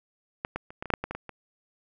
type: clicks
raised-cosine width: 0.5 ms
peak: -14 / -16 / -28 / -19 / -22 / -10 / -6 / -16 / -19 / -20 / -24 dBFS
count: 11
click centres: 0.449 / 0.56 / 0.705 / 0.825 / 0.857 / 0.903 / 0.938 / 1.04 / 1.11 / 1.15 / 1.293 s
effects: none